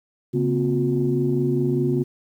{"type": "tone cluster", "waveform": "sine", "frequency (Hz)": [139.2, 235.7, 260.6, 360.1], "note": ["C#3", "A#3", "C4", "F#4"], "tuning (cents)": [8, 19, -7, -47], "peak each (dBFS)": [-22, -27, -25, -22], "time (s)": [0.33, 2.04], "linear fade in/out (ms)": 20, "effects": ["tanh soft clip ceiling -9 dBFS", "9-bit"]}